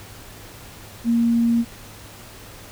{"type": "tone", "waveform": "sine", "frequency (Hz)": 233.2, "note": "A#3", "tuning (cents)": 1, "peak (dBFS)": -15, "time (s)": [1.04, 1.65], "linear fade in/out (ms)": 50, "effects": ["added 104 Hz sine -46 dBFS peak until 2.71 s", "pink hiss -42 dBFS RMS until 2.71 s"]}